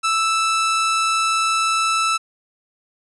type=tone; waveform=sawtooth; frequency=1318.5 Hz; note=E6; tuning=in tune; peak=-13 dBFS; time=0.03-2.18 s; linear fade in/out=20 ms; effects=resampled to 24000 Hz